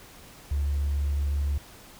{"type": "tone with hard clipping", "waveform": "sine", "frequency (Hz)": 71.5, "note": "D2", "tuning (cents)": -46, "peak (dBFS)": -24, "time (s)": [0.51, 1.58], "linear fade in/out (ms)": 5, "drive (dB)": 1, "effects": ["pink hiss -49 dBFS RMS until 1.99 s"]}